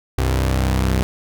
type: tone pair together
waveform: sawtooth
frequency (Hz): 64.56 / 97.1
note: C2 / G2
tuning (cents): -23 / -16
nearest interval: perfect fifth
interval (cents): 707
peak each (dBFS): -13 / -18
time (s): 0.18-1.03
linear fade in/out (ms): 0
effects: none